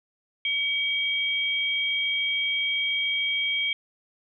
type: tone pair together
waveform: sine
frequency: 2273 / 3220 Hz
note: C#7 / G7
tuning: +43 / +46 cents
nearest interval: tritone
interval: 603 cents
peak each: -26 dBFS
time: 0.45-3.73 s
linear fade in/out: 2 ms
effects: none